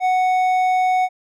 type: tone with hard clipping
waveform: sine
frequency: 740 Hz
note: F#5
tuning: in tune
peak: -16 dBFS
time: 0-1.09 s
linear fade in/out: 50 ms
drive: 6 dB
effects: none